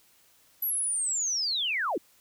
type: linear sweep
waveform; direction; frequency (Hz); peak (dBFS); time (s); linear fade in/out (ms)
sine; down; 11960 to 252.7; -26; 0.62-1.98; 5
effects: white hiss -62 dBFS RMS until 2.2 s